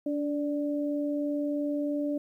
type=tone pair together; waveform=sine; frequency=289.7 / 587.3 Hz; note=D4 / D5; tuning=-24 / 0 cents; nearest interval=octave; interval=1224 cents; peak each=-28 / -33 dBFS; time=0.06-2.18 s; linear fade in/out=5 ms; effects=11-bit